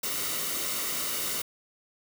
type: noise with comb filter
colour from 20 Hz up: white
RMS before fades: -31 dBFS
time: 0.03-1.42 s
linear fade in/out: 5 ms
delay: 1.2 ms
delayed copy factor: -0.55
effects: none